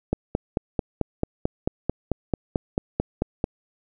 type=click train; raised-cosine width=2 ms; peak=-8 dBFS; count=16; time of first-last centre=0.13-3.441 s; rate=4.53 Hz; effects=none